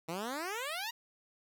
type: exponential sweep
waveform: 10% pulse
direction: up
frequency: 157.2 to 967 Hz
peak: -28 dBFS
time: 0.08-0.91 s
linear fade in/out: 10 ms
effects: none